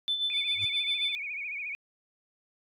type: tone with tremolo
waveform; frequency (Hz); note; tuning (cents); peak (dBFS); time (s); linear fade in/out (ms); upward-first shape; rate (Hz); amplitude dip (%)
sine; 3520; A7; 0; -24; 0.08-1.15; 0; sine; 7.5; 60
type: tone with vibrato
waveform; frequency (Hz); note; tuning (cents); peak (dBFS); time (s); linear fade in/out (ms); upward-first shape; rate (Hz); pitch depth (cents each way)
sine; 2341; D7; -6; -33; 0.3-1.75; 0; sine; 14; 110
type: tone with exponential growth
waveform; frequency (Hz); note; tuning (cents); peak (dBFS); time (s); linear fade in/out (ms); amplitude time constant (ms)
triangle; 99.9; G2; +33; -32; 0.5-0.65; 5; 32
effects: tanh soft clip ceiling -20 dBFS